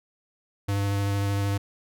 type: tone with vibrato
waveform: square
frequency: 100 Hz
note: G2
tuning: 35 cents sharp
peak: -24 dBFS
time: 0.68-1.58 s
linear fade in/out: 10 ms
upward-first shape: square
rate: 13 Hz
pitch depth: 9 cents each way
effects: none